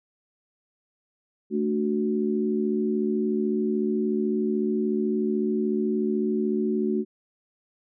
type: chord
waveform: sine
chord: D major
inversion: second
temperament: equal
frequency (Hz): 220 / 293.7 / 370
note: A3 / D4 / F#4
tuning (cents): 0 / 0 / 0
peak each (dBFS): -25 / -30 / -26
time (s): 1.5-7.05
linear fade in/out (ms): 50
effects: none